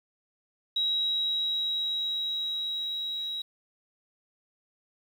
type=tone with level ramp; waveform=sine; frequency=3847 Hz; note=B7; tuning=46 cents flat; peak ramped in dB=-24 to -31 dBFS; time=0.76-3.42 s; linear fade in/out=5 ms; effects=9-bit